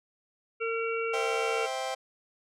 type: harmonic tone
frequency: 455.9 Hz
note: A#4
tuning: 39 cents flat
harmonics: 1 / 3 / 5 / 6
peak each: -30 / -35 / -37 / -38 dBFS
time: 0.6-1.67 s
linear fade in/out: 20 ms
type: chord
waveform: sawtooth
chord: C major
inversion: none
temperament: just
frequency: 523.3 / 654.1 / 784.9 Hz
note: C5 / E5 / G5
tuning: 0 / -14 / +2 cents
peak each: -31 / -33 / -30 dBFS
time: 1.13-1.95 s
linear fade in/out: 10 ms
effects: low-pass 8000 Hz 12 dB/octave